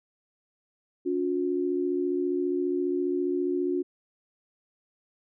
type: tone pair together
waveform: sine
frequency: 284.6 / 359.4 Hz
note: C#4 / F4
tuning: +46 / +50 cents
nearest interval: major third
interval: 404 cents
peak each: -29 / -26 dBFS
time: 1.05-3.83 s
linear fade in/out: 20 ms
effects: none